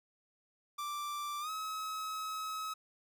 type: tone with pitch glide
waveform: 45% pulse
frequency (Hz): 1174.7 to 1281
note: D6 to E6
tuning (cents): 0 to -50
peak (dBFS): -37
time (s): 0.78-2.74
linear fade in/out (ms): 10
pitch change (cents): +150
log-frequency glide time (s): 1.4-1.5
effects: none